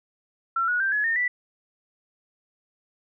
sine tone with pitch steps, 1353 / 1458.5 / 1572.2 / 1694.9 / 1827 / 1969.5 Hz, E6 / F#6 / G6 / G#6 / A#6 / B6, +45 / -25 / +5 / +35 / -35 / -5 cents, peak -21 dBFS, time 0.56-1.28 s, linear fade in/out 5 ms, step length 120 ms, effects none

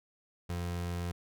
30% pulse tone, 87.31 Hz, F2, in tune, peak -31 dBFS, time 0.49-1.12 s, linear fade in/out 10 ms, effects none

